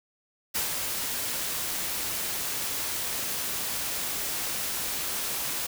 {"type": "noise with ADSR envelope", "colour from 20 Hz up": "white", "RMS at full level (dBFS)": -27, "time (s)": [0.54, 5.67], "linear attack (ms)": 19, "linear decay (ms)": 120, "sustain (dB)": -4, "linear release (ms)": 11, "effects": []}